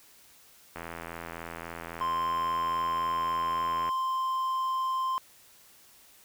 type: click train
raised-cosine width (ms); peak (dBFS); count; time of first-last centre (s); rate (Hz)
0.5; -23; 263; 0.76-3.89; 83.7
type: tone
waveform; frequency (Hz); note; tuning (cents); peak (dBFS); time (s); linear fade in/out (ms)
triangle; 1045; C6; -2; -25; 2.01-5.18; 0
effects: white hiss -57 dBFS RMS until 6.24 s